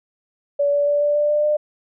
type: tone with pitch steps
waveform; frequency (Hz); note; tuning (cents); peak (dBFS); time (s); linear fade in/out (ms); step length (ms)
sine; 572 / 576.6 / 581.3 / 586 / 590.8 / 595.6 / 600.4; D5 / D5 / D5 / D5 / D5 / D5 / D5; -46 / -32 / -18 / -4 / +10 / +24 / +38; -15; 0.59-1.57; 10; 140
effects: none